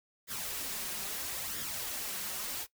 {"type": "noise with flanger", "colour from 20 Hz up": "white", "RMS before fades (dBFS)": -38, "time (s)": [0.27, 2.67], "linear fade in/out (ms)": 50, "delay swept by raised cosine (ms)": [0.57, 5.57], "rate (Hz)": 0.76, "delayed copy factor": 0.55, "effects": ["noise-tail reverb RT60 0.1 s tail -18 dB re dry"]}